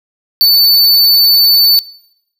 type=tone; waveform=square; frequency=4505 Hz; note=C#8; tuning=27 cents sharp; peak=-5 dBFS; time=0.41-1.79 s; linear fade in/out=0 ms; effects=noise-tail reverb RT60 0.8 s tail -22 dB re dry